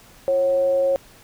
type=tone with frequency modulation; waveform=sine; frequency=545 Hz; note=C#5; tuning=29 cents flat; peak=-16 dBFS; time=0.28-0.96 s; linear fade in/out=0 ms; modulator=202 Hz; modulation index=0.23; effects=pink hiss -49 dBFS RMS until 1.23 s